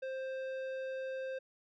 triangle tone with tanh clipping, 526 Hz, C5, 9 cents sharp, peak -39 dBFS, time 0.02-1.39 s, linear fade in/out 10 ms, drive 16 dB, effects none

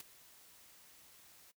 white noise with ADSR envelope, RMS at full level -44 dBFS, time 0-1.52 s, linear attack 3 ms, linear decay 11 ms, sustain -17 dB, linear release 18 ms, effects noise-tail reverb RT60 0.1 s tail -18 dB re dry

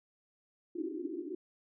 pink band-pass noise, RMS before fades -39 dBFS, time 0.75-1.35 s, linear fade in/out 5 ms, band 280 to 380 Hz, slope 96 dB/octave, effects none

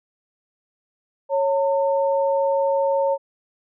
sine tone pair together, 552 / 906.3 Hz, C#5 / A#5, -7 / -49 cents, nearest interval major sixth, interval 858 cents, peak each -18 / -24 dBFS, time 1.29-3.18 s, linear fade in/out 50 ms, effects none

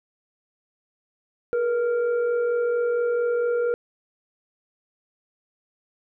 sine tone with frequency modulation, 479.2 Hz, A#4, 48 cents sharp, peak -20 dBFS, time 1.53-3.74 s, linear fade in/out 0 ms, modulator 914 Hz, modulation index 0.42, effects none

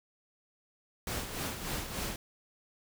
pink noise with tremolo, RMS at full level -35 dBFS, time 1.07-2.16 s, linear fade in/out 2 ms, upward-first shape sine, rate 3.4 Hz, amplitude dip 55%, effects none

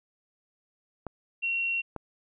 clicks, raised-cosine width 1 ms, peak -21 dBFS, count 2, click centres 1.067 / 1.963 s
sine tone, 2736 Hz, F7, 36 cents flat, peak -26 dBFS, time 1.42-1.82 s, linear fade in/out 20 ms
effects none

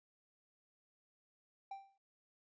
triangle tone with exponential decay, 784 Hz, G5, in tune, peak -39 dBFS, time 1.71-1.98 s, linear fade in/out 5 ms, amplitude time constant 58 ms, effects resampled to 16000 Hz

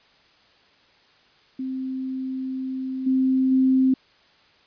sine tone with level steps, 261.6 Hz, C4, in tune, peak -26 / -17 / -15 dBFS, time 1.59-3.94 s, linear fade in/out 5 ms, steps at 3.06 / 3.51 s, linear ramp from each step 10 ms, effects white hiss -57 dBFS RMS until 4.66 s + resampled to 11025 Hz

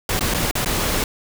pink noise with dropouts, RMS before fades -21 dBFS, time 0.09-1.04 s, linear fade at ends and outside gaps 2 ms, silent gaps 0.194-0.208 / 0.339-0.345 / 0.512-0.553 / 0.647-0.659 s, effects none

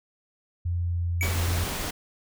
sine tone with pitch glide, 86.9 to 86.25 Hz, F2 to F2, -8 to -21 cents, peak -24 dBFS, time 0.65-1.64 s, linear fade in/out 10 ms, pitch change -13 cents, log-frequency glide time 0.77-1.04 s
square tone with exponential decay, 2269 Hz, C#7, 40 cents sharp, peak -24 dBFS, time 1.21-1.42 s, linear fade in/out 1 ms, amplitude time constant 44 ms
pink noise, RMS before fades -31 dBFS, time 1.22-1.91 s, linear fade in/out 10 ms
effects none

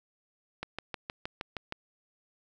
click train, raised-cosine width 0.3 ms, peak -19 dBFS, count 8, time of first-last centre 0.63-1.724 s, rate 6.4 Hz, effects none

